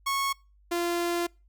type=tone pair in turn; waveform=sawtooth; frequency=1100 / 345.2 Hz; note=C#6 / F4; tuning=-14 / -20 cents; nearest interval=octave + minor sixth; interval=2006 cents; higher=first; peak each=-22 dBFS; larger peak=neither; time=0.06-0.33 / 0.71-1.27 s; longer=second; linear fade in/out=10 ms; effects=noise-tail reverb RT60 0.3 s tail -26 dB re dry + added 50 Hz sine -57 dBFS peak until 1.48 s

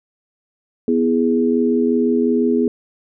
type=chord; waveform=sine; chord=E major; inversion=second; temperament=equal; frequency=246.9 / 329.6 / 415.3 Hz; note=B3 / E4 / G#4; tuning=0 / 0 / 0 cents; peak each=-16 / -21 / -18 dBFS; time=0.88-2.68 s; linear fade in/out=2 ms; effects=none

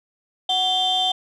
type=tone cluster; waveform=sine; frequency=743 / 3153 / 3549 Hz; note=F#5 / G7 / A7; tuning=+7 / +9 / +14 cents; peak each=-21 dBFS; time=0.49-1.12 s; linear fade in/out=5 ms; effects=tanh soft clip ceiling -13 dBFS

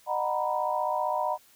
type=chord; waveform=sine; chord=B major seventh; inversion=first; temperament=equal with one note detuned; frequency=610.5 / 740 / 932.3 / 987.8 Hz; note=D#5 / F#5 / A#5 / B5; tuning=-33 / 0 / 0 / 0 cents; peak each=-31 dBFS; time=0.06-1.38 s; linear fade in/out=50 ms; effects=white hiss -59 dBFS RMS until 1.55 s

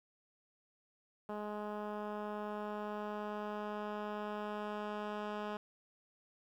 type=tone with low-pass filter sweep; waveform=10% pulse; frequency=209.4 Hz; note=G#3; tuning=15 cents sharp; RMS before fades=-41 dBFS; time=1.29-5.57 s; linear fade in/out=2 ms; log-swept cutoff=1200 to 2600 Hz; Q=0.71; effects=11-bit

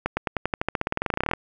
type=accelerating click train; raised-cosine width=0.5 ms; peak=-8 dBFS; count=24; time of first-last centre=0.06-1.335 s; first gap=110 ms; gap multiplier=0.93; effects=none

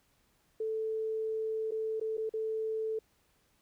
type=tone with dropouts; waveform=sine; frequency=440 Hz; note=A4; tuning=in tune; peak=-31 dBFS; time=0.6-2.99 s; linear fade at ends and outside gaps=5 ms; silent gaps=1.71-1.718 / 1.999-2.012 / 2.171-2.178 / 2.294-2.337 s; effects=pink hiss -71 dBFS RMS until 3.61 s

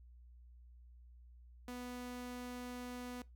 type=tone; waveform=sawtooth; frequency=246.9 Hz; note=B3; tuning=in tune; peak=-40 dBFS; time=1.68-3.22 s; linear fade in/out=2 ms; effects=noise-tail reverb RT60 0.2 s tail -20 dB re dry + added 60 Hz sine -56 dBFS peak until 3.35 s

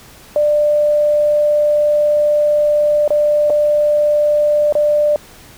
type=tone with dropouts; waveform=sine; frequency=594 Hz; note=D5; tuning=20 cents sharp; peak=-10 dBFS; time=0.36-5.16 s; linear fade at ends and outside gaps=1 ms; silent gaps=3.078-3.105 / 3.499-3.503 / 4.725-4.752 s; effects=pink hiss -41 dBFS RMS until 5.57 s

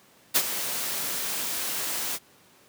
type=noise with ADSR envelope; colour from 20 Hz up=white; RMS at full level=-19 dBFS; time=0.34-2.19 s; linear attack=22 ms; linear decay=56 ms; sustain=-11 dB; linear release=43 ms; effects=pink hiss -57 dBFS RMS until 2.68 s + high-pass 150 Hz 12 dB/octave

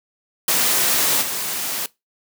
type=noise with level steps; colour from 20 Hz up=white; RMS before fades=-18 / -25 dBFS; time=0.48-1.86 s; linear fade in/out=2 ms; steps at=1.21 s; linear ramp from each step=20 ms; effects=noise-tail reverb RT60 0.2 s tail -21 dB re dry + high-pass 150 Hz 12 dB/octave

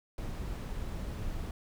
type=noise; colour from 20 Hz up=brown; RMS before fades=-37 dBFS; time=0.18-1.51 s; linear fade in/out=2 ms; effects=none

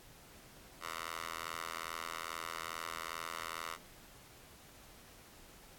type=tone with high-pass filter; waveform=10% pulse; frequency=82.4 Hz; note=E2; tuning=in tune; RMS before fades=-43 dBFS; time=0.8-3.78 s; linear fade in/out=50 ms; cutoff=1100 Hz; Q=1.4; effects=pink hiss -58 dBFS RMS until 5.78 s + AAC 64 kbps

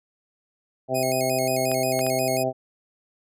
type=harmonic tone; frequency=130 Hz; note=C3; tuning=11 cents flat; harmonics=1 / 2 / 3 / 4 / 5 / 6; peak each=-32 / -31 / -30 / -30 / -24 / -30 dBFS; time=0.88-2.53 s; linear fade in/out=50 ms
type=tone with vibrato; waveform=10% pulse; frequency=2328 Hz; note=D7; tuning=16 cents flat; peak=-21 dBFS; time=0.94-2.44 s; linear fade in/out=20 ms; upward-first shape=square; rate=5.6 Hz; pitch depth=120 cents each way
type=clicks; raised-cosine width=0.3 ms; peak=-18 dBFS; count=3; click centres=1.716 / 1.992 / 2.066 s
effects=none

